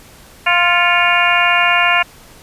harmonic tone with a mistuned harmonic, 349.2 Hz, F4, in tune, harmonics 2 / 3 / 4 / 5 / 6 / 7 / 8, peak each -18 / -18 / -18 / -18 / -18 / -18 / -18 dBFS, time 0.46-2.03 s, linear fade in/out 10 ms, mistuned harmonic 6, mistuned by +78 cents, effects pink hiss -42 dBFS RMS until 2.42 s + resampled to 32000 Hz

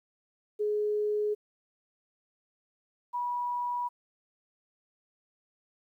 sine tone pair in turn, 420 / 972.7 Hz, G#4 / B5, +19 / -27 cents, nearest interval octave + minor third, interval 1454 cents, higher second, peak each -26 / -29 dBFS, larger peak first, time 0.59-1.35 / 3.13-3.89 s, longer neither, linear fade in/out 20 ms, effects 11-bit

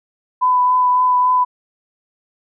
sine tone with vibrato, 1000 Hz, B5, 21 cents sharp, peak -11 dBFS, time 0.41-1.45 s, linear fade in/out 20 ms, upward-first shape triangle, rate 3.6 Hz, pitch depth 15 cents each way, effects none

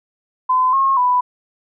sine tone with pitch steps, 1020 / 1081 / 992 Hz, C6 / C#6 / B5, -44 / -44 / +7 cents, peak -12 dBFS, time 0.49-1.21 s, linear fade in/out 10 ms, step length 240 ms, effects none

